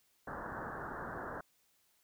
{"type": "low-pass noise", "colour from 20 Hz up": "white", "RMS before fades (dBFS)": -43, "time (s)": [0.27, 1.41], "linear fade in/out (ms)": 5, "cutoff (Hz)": 1700, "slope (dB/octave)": 96, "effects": ["white hiss -73 dBFS RMS until 2.03 s"]}